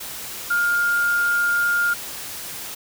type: tone in noise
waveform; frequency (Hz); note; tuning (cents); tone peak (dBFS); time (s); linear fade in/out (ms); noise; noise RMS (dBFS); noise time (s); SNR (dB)
sine; 1411; F6; +17; -17; 0.5-1.94; 10; white; -33; 0-2.75; +13
effects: none